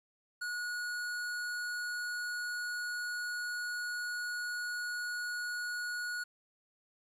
square tone, 1454 Hz, F#6, 31 cents flat, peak -36 dBFS, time 0.41-6.24 s, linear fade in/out 10 ms, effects low-pass 11000 Hz 12 dB/octave + 11-bit

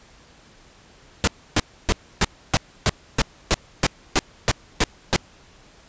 pink noise bursts, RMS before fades -17 dBFS, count 13, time 1.24-5.162 s, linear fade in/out 0 ms, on 34 ms, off 290 ms, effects pink hiss -51 dBFS RMS until 5.88 s + resampled to 16000 Hz

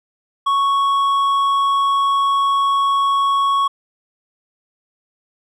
sine tone with hard clipping, 1108.7 Hz, C#6, in tune, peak -15 dBFS, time 0.46-3.68 s, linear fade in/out 10 ms, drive 5 dB, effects none

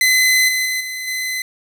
sawtooth tone with level steps, 2032 Hz, B6, 49 cents sharp, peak -8 / -13 / -15 / -21 / -17 dBFS, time 0.01-1.42 s, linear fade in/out 2 ms, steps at 0.48 / 0.65 / 0.8 / 1.07 s, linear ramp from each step 10 ms, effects none

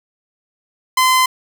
sawtooth tone, 1029 Hz, C6, 29 cents flat, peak -7 dBFS, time 0.97-1.26 s, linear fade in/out 5 ms, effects none

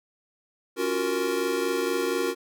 square chord, Gb major seventh, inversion second, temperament equal with one note detuned, 277.2 / 349.2 / 373.4 / 466.2 Hz, Db4 / F4 / Gb4 / Bb4, 0 / 0 / +16 / 0 cents, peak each -34 / -31 / -30 / -29 dBFS, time 0.76-2.35 s, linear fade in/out 50 ms, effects none

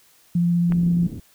sine tone with vibrato, 172.7 Hz, F3, 19 cents flat, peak -16 dBFS, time 0.35-1.07 s, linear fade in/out 5 ms, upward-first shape sine, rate 15 Hz, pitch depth 9 cents each way
white low-pass noise, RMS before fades -34 dBFS, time 0.69-1.2 s, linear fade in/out 5 ms, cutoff 280 Hz, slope 24 dB/octave
click, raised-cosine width 0.5 ms, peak -18 dBFS, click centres 0.722 s
effects white hiss -56 dBFS RMS until 1.34 s

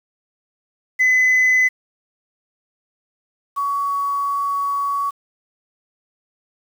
sine tone pair in turn, 2018 / 1125.4 Hz, B6 / C#6, +37 / +26 cents, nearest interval minor seventh, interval 1011 cents, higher first, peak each -10 / -18 dBFS, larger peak first, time 0.99-1.69 / 3.56-5.11 s, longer second, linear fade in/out 20 ms, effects tanh soft clip ceiling -10 dBFS + 7-bit

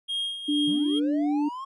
triangle tone with tremolo, 3245 Hz, G#7, 41 cents flat, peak -24 dBFS, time 0.08-1 s, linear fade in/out 20 ms, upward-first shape sine, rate 2.3 Hz, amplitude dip 65%
sine tone, 293.7 Hz, D4, in tune, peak -22 dBFS, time 0.48-1.49 s, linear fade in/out 10 ms
triangle linear sweep, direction up, 146.8 to 1100 Hz, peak -31 dBFS, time 0.67-1.65 s, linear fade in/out 10 ms
effects resampled to 24000 Hz

